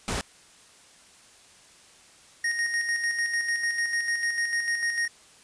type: noise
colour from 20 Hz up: pink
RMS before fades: -29 dBFS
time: 0.08-0.21 s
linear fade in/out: 0 ms
type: tone with tremolo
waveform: square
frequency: 1864.7 Hz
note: A#6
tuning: in tune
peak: -24 dBFS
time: 2.44-5.08 s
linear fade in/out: 5 ms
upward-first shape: square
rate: 6.7 Hz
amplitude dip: 45%
effects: white hiss -54 dBFS RMS until 5.43 s + resampled to 22050 Hz